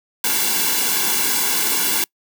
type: noise with comb filter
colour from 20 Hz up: white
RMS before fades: -19 dBFS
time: 0.24-2.04 s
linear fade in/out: 2 ms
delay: 1.6 ms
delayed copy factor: -0.85
effects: noise-tail reverb RT60 0.1 s tail -25 dB re dry + high-pass 200 Hz 12 dB/octave